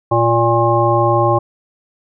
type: harmonic tone with a mistuned harmonic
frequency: 116.54 Hz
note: A#2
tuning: in tune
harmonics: 1 / 3 / 5 / 7 / 9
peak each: -17 / -17 / -17 / -17 / -17 dBFS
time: 0.11-1.39 s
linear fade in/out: 10 ms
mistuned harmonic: 9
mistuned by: +33 cents
effects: none